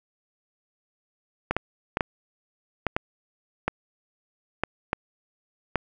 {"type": "clicks", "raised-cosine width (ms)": 0.5, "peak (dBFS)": -8, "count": 10, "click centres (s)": [1.51, 1.566, 1.971, 2.008, 2.867, 2.965, 3.68, 4.636, 4.931, 5.757], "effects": []}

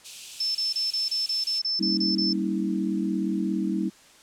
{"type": "high-pass noise", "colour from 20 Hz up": "white", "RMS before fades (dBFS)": -38, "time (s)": [0.04, 1.6], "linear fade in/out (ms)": 20, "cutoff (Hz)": 2400, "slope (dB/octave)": 96}
{"type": "tone bursts", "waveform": "sine", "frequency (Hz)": 5290, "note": "E8", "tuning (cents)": 5, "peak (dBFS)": -23, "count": 11, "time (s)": [0.4, 2.33], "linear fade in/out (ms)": 5, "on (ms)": 150, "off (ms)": 28}
{"type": "chord", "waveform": "sine", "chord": "G diminished seventh", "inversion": "none", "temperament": "equal with one note detuned", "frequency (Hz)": [196, 233.1, 277.2, 321.7], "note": ["G3", "Bb3", "Db4", "Fb4"], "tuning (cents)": [0, 0, 0, -42], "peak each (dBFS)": [-27, -32, -33, -28], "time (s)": [1.79, 3.9], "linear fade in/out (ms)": 20}
{"effects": ["white hiss -53 dBFS RMS until 4.22 s", "low-pass 8000 Hz 12 dB/octave"]}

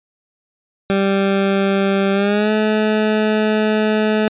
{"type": "tone with pitch glide", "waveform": "20% pulse", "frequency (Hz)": [196, 215], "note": ["G3", "A3"], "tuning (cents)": [0, -40], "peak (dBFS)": -9, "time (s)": [0.9, 4.28], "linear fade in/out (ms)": 0, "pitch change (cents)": 160, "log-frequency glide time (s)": [2.13, 2.51], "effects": ["resampled to 8000 Hz"]}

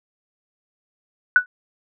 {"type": "tone with exponential decay", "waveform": "sine", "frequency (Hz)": 1480, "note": "F#6", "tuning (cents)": 0, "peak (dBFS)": -5, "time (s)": [1.36, 1.46], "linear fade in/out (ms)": 1, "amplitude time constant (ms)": 20, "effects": []}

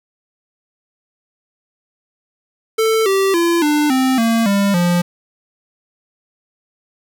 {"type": "tone with pitch steps", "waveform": "square", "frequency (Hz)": [443.6, 388.4, 340.1, 297.8, 260.7, 228.3, 199.9, 175.03], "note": ["A4", "G4", "F4", "D4", "C4", "A#3", "G3", "F3"], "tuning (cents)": [14, -16, -46, 24, -6, -36, 34, 4], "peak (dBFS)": -13, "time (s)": [2.78, 5.02], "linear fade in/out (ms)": 10, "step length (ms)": 280, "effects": ["7-bit"]}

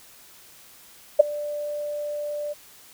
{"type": "tone with ADSR envelope", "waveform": "sine", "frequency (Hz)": 590, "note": "D5", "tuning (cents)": 8, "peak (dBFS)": -5, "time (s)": [1.19, 2.54], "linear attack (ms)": 12, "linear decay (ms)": 11, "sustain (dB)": -22, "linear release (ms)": 21, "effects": ["white hiss -50 dBFS RMS until 2.93 s"]}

